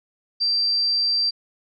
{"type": "tone", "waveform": "sine", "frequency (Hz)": 4699, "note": "D8", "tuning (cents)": 0, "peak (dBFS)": -18, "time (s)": [0.4, 1.31], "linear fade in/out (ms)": 20, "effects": []}